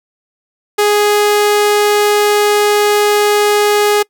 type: tone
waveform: sawtooth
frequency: 415.3 Hz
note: G#4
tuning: in tune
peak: -5 dBFS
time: 0.78-4.03 s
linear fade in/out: 10 ms
effects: noise-tail reverb RT60 0.1 s tail -24 dB re dry